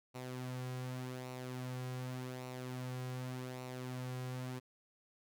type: tone with flanger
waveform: sawtooth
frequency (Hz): 127.1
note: C3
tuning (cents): -50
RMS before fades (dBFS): -43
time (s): 0.14-4.6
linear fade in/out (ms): 20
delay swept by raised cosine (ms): 0.6 to 3.4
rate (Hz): 0.86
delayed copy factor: -0.5
effects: none